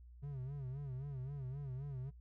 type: tone with vibrato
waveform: triangle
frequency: 135.2 Hz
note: C#3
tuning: 43 cents flat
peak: -39 dBFS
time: 0.22-2.11 s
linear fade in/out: 20 ms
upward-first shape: sine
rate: 3.8 Hz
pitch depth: 120 cents each way
effects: noise-tail reverb RT60 0.1 s tail -18 dB re dry + added 60 Hz sine -54 dBFS peak until 2.2 s